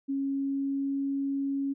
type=tone with pitch glide; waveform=sine; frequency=274.5 to 276.2 Hz; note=C#4 to C#4; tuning=-17 to -6 cents; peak=-27 dBFS; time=0.08-1.74 s; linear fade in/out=20 ms; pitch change=+11 cents; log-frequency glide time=0.22-1.01 s; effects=none